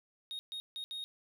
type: tone bursts at uneven times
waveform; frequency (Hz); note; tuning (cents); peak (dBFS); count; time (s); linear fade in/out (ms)
triangle; 3729; A#7; 0; -37; 4; 0.31-0.39 / 0.52-0.6 / 0.76-0.84 / 0.91-1.04; 0
effects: none